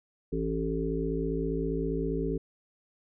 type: harmonic tone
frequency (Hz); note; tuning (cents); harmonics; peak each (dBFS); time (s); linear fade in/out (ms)
55; A1; 0; 1 / 3 / 5 / 7 / 8; -34 / -34 / -34 / -34 / -34; 0.32-2.38; 10
effects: none

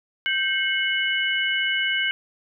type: tone cluster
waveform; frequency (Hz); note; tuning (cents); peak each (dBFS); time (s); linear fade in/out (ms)
sine; 1564 / 2171 / 2961; G6 / C#7 / F#7; -4 / -37 / +1; -25; 0.26-2.11; 0
effects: none

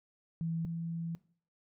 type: tone pair in turn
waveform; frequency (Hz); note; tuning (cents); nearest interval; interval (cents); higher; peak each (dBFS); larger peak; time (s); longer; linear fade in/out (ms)
sine; 164.81 / 166.63; E3 / E3; 0 / +19; unison; 19; second; -32 / -35; first; 0.41-0.65 / 0.65-1.15; second; 0
effects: noise-tail reverb RT60 0.5 s tail -20 dB re dry

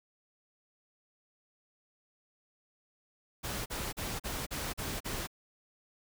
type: noise bursts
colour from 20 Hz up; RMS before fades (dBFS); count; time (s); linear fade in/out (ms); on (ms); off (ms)
pink; -37; 7; 3.43-5.274; 20; 230; 39
effects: none

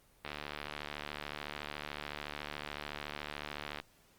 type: click train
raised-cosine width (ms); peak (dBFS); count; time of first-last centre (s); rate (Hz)
0.3; -23; 263; 0.25-3.8; 73.8
effects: pink hiss -66 dBFS RMS until 4.18 s + Opus 24 kbps

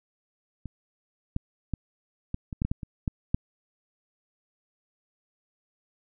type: clicks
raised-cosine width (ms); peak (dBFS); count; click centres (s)
5; -24 / -15 / -16 / -17 / -22 / -14 / -15 / -14 / -23 / -14 / -10; 11; 0.657 / 1.364 / 1.737 / 2.344 / 2.528 / 2.619 / 2.65 / 2.715 / 2.832 / 3.078 / 3.345
effects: none

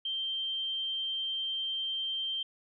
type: tone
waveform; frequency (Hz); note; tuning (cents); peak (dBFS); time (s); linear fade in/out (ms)
sine; 3145; G7; +5; -31; 0.05-2.43; 5
effects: none

